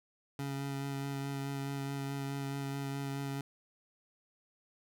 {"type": "tone with vibrato", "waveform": "25% pulse", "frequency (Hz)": 138.59, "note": "C#3", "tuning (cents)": 0, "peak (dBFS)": -32, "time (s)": [0.39, 3.41], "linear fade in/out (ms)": 2, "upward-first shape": "sine", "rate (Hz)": 4.7, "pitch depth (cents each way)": 14, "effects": []}